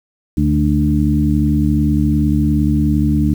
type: harmonic tone with a mistuned harmonic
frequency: 74.3 Hz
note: D2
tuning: 21 cents sharp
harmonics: 1 / 2 / 3 / 4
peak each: -17 / -17 / -17 / -17 dBFS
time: 0.37-3.34 s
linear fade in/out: 5 ms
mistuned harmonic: 3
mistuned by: -24 cents
effects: 7-bit